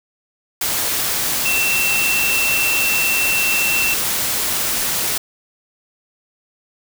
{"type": "tone in noise", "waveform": "sine", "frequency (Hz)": 2692, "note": "E7", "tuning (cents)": 36, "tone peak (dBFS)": -17, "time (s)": [1.45, 3.94], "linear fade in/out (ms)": 5, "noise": "white", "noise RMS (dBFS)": -20, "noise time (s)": [0.61, 5.18], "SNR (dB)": 0, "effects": []}